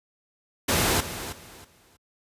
pink noise with echo, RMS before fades -22 dBFS, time 0.68-1.01 s, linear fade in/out 10 ms, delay 320 ms, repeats 3, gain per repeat -12 dB, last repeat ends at 1.97 s, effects high-pass 60 Hz 12 dB/octave + resampled to 32000 Hz

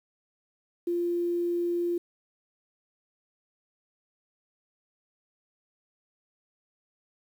sine tone, 346.9 Hz, F4, 12 cents flat, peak -25 dBFS, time 0.87-1.98 s, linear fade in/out 5 ms, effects 9-bit

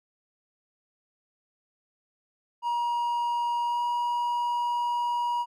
triangle tone with pitch glide, 952 to 959.2 Hz, A#5 to A#5, +36 to +49 cents, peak -23 dBFS, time 2.62-5.46 s, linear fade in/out 50 ms, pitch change +13 cents, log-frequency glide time 3.65-3.82 s, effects none

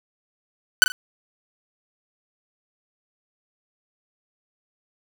sawtooth tone with echo, 1497 Hz, F#6, 20 cents sharp, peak -4 dBFS, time 0.82-0.84 s, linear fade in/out 0 ms, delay 40 ms, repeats 2, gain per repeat -11 dB, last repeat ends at 0.92 s, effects none

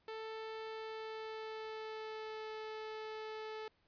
sawtooth tone with pitch glide, 441.5 to 435.2 Hz, A4 to A4, +6 to -19 cents, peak -39 dBFS, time 0.08-3.68 s, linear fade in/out 2 ms, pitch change -25 cents, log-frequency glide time 0.65-2.51 s, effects pink hiss -75 dBFS RMS until 3.87 s + resampled to 11025 Hz

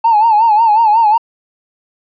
triangle tone with vibrato, 880 Hz, A5, in tune, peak -3 dBFS, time 0.04-1.18 s, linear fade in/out 10 ms, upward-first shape sine, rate 5.5 Hz, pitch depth 100 cents each way, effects tanh soft clip ceiling -4 dBFS + resampled to 11025 Hz

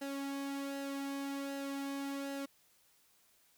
sawtooth tone with flanger, 277.2 Hz, C#4, in tune, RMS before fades -40 dBFS, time 0.01-2.46 s, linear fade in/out 10 ms, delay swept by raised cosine 0.86 to 2.16 ms, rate 1.3 Hz, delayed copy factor -0.55, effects white hiss -69 dBFS RMS until 3.57 s

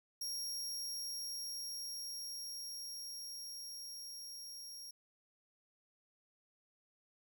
sawtooth tone with level ramp, 5588 Hz, F8, in tune, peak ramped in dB -36 to -45 dBFS, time 0.21-4.91 s, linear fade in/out 5 ms, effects 13-bit

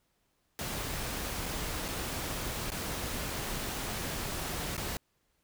pink noise with dropouts, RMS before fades -36 dBFS, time 0.59-4.97 s, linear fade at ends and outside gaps 0 ms, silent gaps 1.458-1.462 / 1.882-1.886 / 2.703-2.719 / 4.767-4.778 s, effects pink hiss -75 dBFS RMS until 5.43 s

